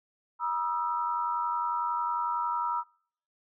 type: tone cluster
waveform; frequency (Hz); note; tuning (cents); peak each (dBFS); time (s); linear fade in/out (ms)
sine; 959 / 1235 / 1326; A#5 / D#6 / E6; +49 / -13 / +10; -29 / -36 / -32; 0.39-2.84; 50
effects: noise-tail reverb RT60 0.6 s tail -26 dB re dry